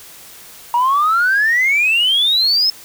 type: exponential sweep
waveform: sine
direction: up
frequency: 939 to 5274 Hz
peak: -10 dBFS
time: 0.74-2.7 s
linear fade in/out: 2 ms
effects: tanh soft clip ceiling -8 dBFS + white hiss -39 dBFS RMS until 2.84 s